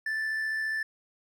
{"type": "tone with amplitude modulation", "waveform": "triangle", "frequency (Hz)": 1760, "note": "A6", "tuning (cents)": 0, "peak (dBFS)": -25, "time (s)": [0.06, 0.83], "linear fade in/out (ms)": 5, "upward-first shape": "sine", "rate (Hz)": 74.6, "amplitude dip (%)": 30, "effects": []}